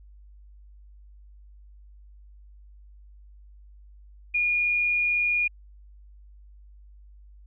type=tone; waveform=sine; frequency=2434 Hz; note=D#7; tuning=39 cents flat; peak=-21 dBFS; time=4.34-5.48 s; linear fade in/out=10 ms; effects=added 50 Hz sine -47 dBFS peak until 7.46 s